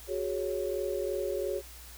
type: chord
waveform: sine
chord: F# suspended second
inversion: none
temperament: equal with one note detuned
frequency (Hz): 370 / 412.9 / 554.4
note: F#4 / G#4 / C#5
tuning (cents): 0 / -10 / 0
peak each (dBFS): -34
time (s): 0.07-1.62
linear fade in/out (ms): 50
effects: added 60 Hz sine -49 dBFS peak until 1.97 s + white hiss -50 dBFS RMS until 1.97 s